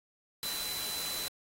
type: tone in noise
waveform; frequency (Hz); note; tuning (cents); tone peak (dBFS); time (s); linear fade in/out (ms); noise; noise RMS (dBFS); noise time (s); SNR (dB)
sine; 4007; B7; +24; -37; 0.43-1.28; 0; white; -38; 0.43-1.28; -2
effects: AAC 48 kbps